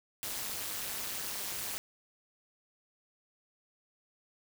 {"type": "noise with amplitude modulation", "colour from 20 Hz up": "white", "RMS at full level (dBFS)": -34, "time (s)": [0.23, 1.78], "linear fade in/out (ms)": 0, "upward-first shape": "sine", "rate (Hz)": 208, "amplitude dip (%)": 95, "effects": []}